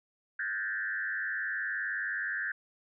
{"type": "tone with frequency modulation", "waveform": "sine", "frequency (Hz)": 1661.2, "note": "G#6", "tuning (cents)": 0, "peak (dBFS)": -31, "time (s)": [0.39, 2.52], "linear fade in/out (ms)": 5, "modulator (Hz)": 99.5, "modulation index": 1.7, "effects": []}